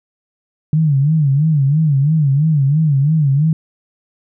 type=tone with vibrato; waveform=sine; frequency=147.3 Hz; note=D3; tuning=6 cents sharp; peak=-10 dBFS; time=0.73-3.53 s; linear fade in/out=2 ms; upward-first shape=sine; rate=3 Hz; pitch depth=150 cents each way; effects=none